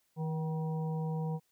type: harmonic tone with a mistuned harmonic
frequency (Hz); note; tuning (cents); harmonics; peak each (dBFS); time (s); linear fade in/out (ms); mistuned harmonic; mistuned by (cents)
159.6; D#3; +44; 1 / 3 / 5 / 6; -32 / -42 / -46 / -48; 0.16-1.4; 50; 5; -62
effects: white hiss -75 dBFS RMS until 1.51 s